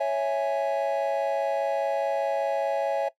triangle chord, C# minor, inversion none, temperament equal, 554.4 / 659.3 / 830.6 Hz, C#5 / E5 / G#5, 0 / 0 / 0 cents, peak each -24 / -25 / -27 dBFS, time 0-3.09 s, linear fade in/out 10 ms, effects noise-tail reverb RT60 0.1 s tail -18 dB re dry + tanh soft clip ceiling -15 dBFS

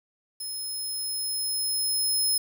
15% pulse tone with level ramp, 5160 Hz, E8, 38 cents flat, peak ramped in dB -27 to -16 dBFS, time 0.4-2.38 s, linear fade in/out 5 ms, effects 9-bit

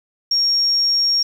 sine tone, 5560 Hz, F8, 9 cents flat, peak -14 dBFS, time 0.31-1.23 s, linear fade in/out 5 ms, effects 7-bit

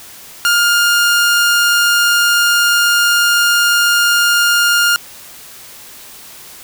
sawtooth tone, 1411 Hz, F6, 17 cents sharp, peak -6 dBFS, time 0.45-4.96 s, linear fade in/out 0 ms, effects white hiss -36 dBFS RMS until 6.63 s

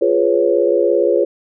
sine chord, C# dominant seventh, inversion first, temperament equal with one note detuned, 349.2 / 415.3 / 497 / 554.4 Hz, E#4 / G#4 / B4 / C#5, 0 / 0 / +11 / 0 cents, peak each -17 dBFS, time 0.01-1.25 s, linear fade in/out 10 ms, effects none

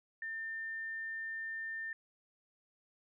sine tone, 1800 Hz, A6, 39 cents sharp, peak -38 dBFS, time 0.22-1.93 s, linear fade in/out 2 ms, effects none

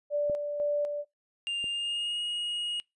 sine tone with tremolo, 585 Hz, D5, 7 cents flat, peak -25 dBFS, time 0.1-1.05 s, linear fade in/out 50 ms, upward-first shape square, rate 2 Hz, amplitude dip 45%
clicks, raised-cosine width 2 ms, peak -26 / -32 dBFS, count 2, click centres 0.298 / 1.642 s
triangle tone with pitch glide, 2800 to 2879 Hz, F7 to F#7, +4 to -48 cents, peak -28 dBFS, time 1.47-2.8 s, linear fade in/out 0 ms, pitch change +48 cents, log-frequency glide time 1.69-2.21 s
effects noise-tail reverb RT60 0.2 s tail -25 dB re dry + resampled to 24000 Hz

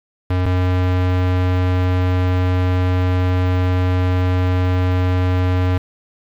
square tone pair in turn, 91.1 / 91.1 Hz, F#2 / F#2, -26 / -26 cents, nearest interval unison, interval 0 cents, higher neither, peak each -16 / -15 dBFS, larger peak second, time 0.3-0.46 / 0.46-5.78 s, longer second, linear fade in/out 5 ms, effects low-pass 3000 Hz 12 dB/octave + 7-bit

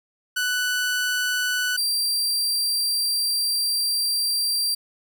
sawtooth tone pair in turn, 1488 / 4716 Hz, F#6 / D8, +9 / +6 cents, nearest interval octave + minor sixth, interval 1997 cents, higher second, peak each -18 dBFS, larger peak neither, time 0.36-1.77 / 1.77-4.75 s, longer second, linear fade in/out 10 ms, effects none

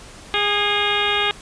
harmonic tone with a mistuned harmonic, 410.5 Hz, G#4, 20 cents flat, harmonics 1 / 2 / 3 / 4 / 5 / 6 / 7 / 8 / 9, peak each -26 / -26 / -26 / -26 / -26 / -26 / -26 / -26 / -26 dBFS, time 0.34-1.31 s, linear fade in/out 0 ms, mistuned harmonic 5, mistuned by +55 cents, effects pink hiss -41 dBFS RMS until 1.41 s + resampled to 22050 Hz

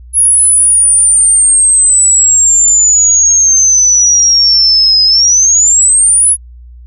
sine exponential two-way sweep, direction down then up, 10548 to 5030 to 10548 Hz, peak -4 dBFS, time 0.13-6.37 s, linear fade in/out 50 ms, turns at 5.04 s, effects added 60 Hz sine -30 dBFS peak until 6.86 s

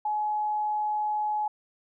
sine tone, 846 Hz, G#5, 32 cents sharp, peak -25 dBFS, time 0.05-1.48 s, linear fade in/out 5 ms, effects none

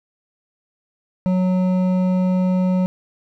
triangle tone with hard clipping, 184.1 Hz, F#3, 8 cents flat, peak -17 dBFS, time 1.26-2.86 s, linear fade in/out 0 ms, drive 13 dB, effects none

